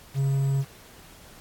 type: tone with quantisation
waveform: triangle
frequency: 136.9 Hz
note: C#3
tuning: 21 cents flat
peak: -19 dBFS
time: 0.14-0.65 s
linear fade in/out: 50 ms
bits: 8
effects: pink hiss -50 dBFS RMS until 1.4 s + AAC 64 kbps